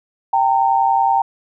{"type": "tone pair together", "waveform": "sine", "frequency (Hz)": [784, 914.8], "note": ["G5", "A#5"], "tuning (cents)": [0, -33], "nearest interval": "minor third", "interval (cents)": 267, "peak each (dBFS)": -15, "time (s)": [0.33, 1.22], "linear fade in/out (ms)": 5, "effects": []}